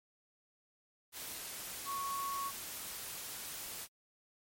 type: tone in noise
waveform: sine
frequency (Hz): 1108.7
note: C#6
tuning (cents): 0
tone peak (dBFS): -36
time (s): 1.85-2.52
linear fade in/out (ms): 50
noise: white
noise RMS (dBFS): -44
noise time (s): 1.12-3.88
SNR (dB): +5
effects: MP3 64 kbps